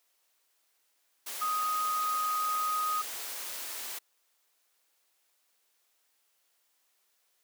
sine tone in noise, 1249 Hz, D#6, 6 cents sharp, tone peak -28 dBFS, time 1.41-3.02 s, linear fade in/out 10 ms, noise white, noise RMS -39 dBFS, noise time 1.26-3.99 s, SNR +8 dB, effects white hiss -73 dBFS RMS until 7.43 s + high-pass 400 Hz 12 dB/octave

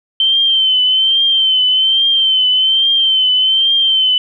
sine tone with vibrato, 3100 Hz, G7, 20 cents flat, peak -9 dBFS, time 0.2-4.18 s, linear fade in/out 2 ms, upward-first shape triangle, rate 1.2 Hz, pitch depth 59 cents each way, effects none

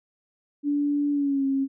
sine tone with pitch glide, 289.2 to 271.4 Hz, D4 to C#4, -27 to -36 cents, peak -21 dBFS, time 0.63-1.68 s, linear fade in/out 50 ms, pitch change -109 cents, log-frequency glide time 1.12-1.45 s, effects none

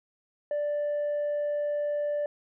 sine tone, 587.3 Hz, D5, in tune, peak -24 dBFS, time 0.51-2.26 s, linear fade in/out 2 ms, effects tanh soft clip ceiling -25 dBFS

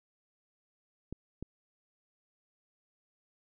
clicks, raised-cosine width 3 ms, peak -26 dBFS, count 2, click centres 1.126 / 1.426 s, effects none

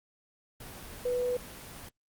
sine tone in noise, 493.9 Hz, B4, in tune, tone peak -27 dBFS, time 1.05-1.37 s, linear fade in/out 5 ms, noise pink, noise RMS -45 dBFS, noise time 0.6-1.89 s, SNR +15 dB, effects Opus 24 kbps

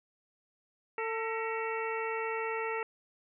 harmonic tone with a mistuned harmonic, 447.5 Hz, A4, 29 cents sharp, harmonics 1 / 2 / 3 / 4 / 5 / 6, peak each -35 / -38 / -40 / -41 / -42 / -43 dBFS, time 0.98-2.83 s, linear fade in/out 2 ms, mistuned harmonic 4, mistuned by +100 cents, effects none

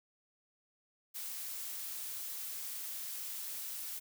blue noise, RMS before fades -42 dBFS, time 1.14-4 s, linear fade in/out 20 ms, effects none

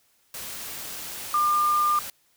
sine tone in noise, 1200 Hz, D6, 37 cents sharp, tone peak -19 dBFS, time 1.34-1.99 s, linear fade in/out 2 ms, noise white, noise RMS -36 dBFS, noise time 0.34-2.1 s, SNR +14 dB, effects white hiss -65 dBFS RMS until 2.36 s

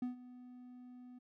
triangle tone with ADSR envelope, 248.5 Hz, B3, 11 cents sharp, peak -32 dBFS, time 0.02-1.19 s, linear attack 4 ms, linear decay 130 ms, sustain -17 dB, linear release 11 ms, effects none

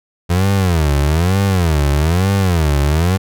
30% pulse tone with vibrato, 83.8 Hz, E2, 29 cents sharp, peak -9 dBFS, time 0.29-3.18 s, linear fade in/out 20 ms, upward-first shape sine, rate 1.1 Hz, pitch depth 290 cents each way, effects none

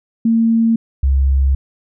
sine tone pair in turn, 227.5 / 67.64 Hz, A#3 / C#2, -42 / -42 cents, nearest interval octave + major sixth, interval 2100 cents, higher first, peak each -10 dBFS, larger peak neither, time 0.25-0.76 / 1.03-1.55 s, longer second, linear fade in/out 5 ms, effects none

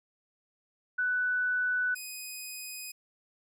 sine / 10% pulse tone pair in turn, 1490 / 2500 Hz, F#6 / D#7, +12 / +8 cents, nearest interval major sixth, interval 896 cents, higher second, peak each -26 / -30 dBFS, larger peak first, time 0.98-1.95 / 1.95-2.92 s, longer neither, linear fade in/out 10 ms, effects none

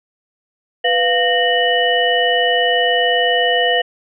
sine tone cluster, 494.4 / 698 / 1847 / 2961 Hz, B4 / F5 / A#6 / F#7, +2 / -1 / -16 / +1 cents, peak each -18 dBFS, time 0.84-3.82 s, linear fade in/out 10 ms, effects none

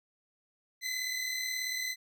20% pulse tone pair together, 1996.6 / 2035 Hz, B6 / C7, +18 / -49 cents, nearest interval unison, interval 33 cents, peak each -33 / -29 dBFS, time 0.81-1.96 s, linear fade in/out 50 ms, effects none

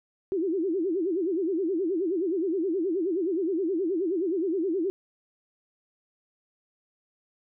sine tone with vibrato, 354.9 Hz, F4, 28 cents sharp, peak -24 dBFS, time 0.32-4.9 s, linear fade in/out 0 ms, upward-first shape sine, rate 9.5 Hz, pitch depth 210 cents each way, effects none

